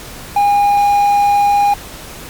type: tone with quantisation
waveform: triangle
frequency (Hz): 814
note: G#5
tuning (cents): -35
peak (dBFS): -7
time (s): 0.36-1.74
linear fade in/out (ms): 5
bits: 5
effects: pink hiss -32 dBFS RMS until 2.29 s + Opus 48 kbps